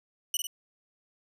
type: tone with echo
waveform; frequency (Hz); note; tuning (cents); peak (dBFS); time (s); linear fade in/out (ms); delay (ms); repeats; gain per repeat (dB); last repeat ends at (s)
15% pulse; 2960; F#7; 0; -19; 0.34-0.37; 2; 50; 2; -4; 0.47
effects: none